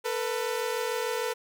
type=tone pair together; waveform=sawtooth; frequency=447.3 / 493.9 Hz; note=A4 / B4; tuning=+28 / 0 cents; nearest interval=major second; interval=172 cents; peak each=-27 dBFS; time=0.04-1.34 s; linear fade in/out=20 ms; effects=none